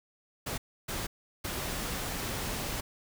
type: noise bursts at uneven times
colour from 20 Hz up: pink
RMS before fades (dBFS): -35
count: 3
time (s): 0.46-0.58 / 0.88-1.07 / 1.44-2.81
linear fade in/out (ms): 10
effects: none